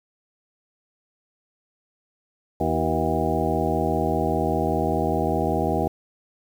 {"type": "harmonic tone with a mistuned harmonic", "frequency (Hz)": 80.1, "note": "E2", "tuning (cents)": -49, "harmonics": [1, 2, 3, 4, 5, 6, 8, 9, 10], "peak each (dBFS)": [-29, -29, -29, -29, -29, -29, -29, -29, -29], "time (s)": [2.6, 5.88], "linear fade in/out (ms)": 5, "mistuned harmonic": 5, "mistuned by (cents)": -66, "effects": ["8-bit"]}